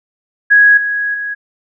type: tone with level steps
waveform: sine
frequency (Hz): 1661.2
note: G#6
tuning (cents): 0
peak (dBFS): -4 / -14 / -18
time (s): 0.5-1.35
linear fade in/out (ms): 20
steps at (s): 0.77 / 1.14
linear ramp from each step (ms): 5
effects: none